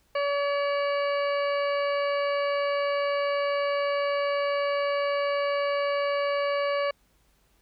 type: harmonic tone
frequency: 569 Hz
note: C#5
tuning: 45 cents sharp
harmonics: 1 / 2 / 3 / 4 / 5 / 7 / 8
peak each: -25 / -31 / -37 / -36 / -40 / -52 / -43 dBFS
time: 0.15-6.91 s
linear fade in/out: 5 ms
effects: added 50 Hz sine -67 dBFS peak until 7.61 s + pink hiss -67 dBFS RMS until 7.61 s